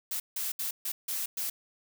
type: noise bursts at uneven times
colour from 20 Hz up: blue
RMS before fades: -33 dBFS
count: 6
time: 0.11-0.2 / 0.36-0.52 / 0.59-0.71 / 0.85-0.92 / 1.08-1.26 / 1.37-1.5 s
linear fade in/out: 5 ms
effects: none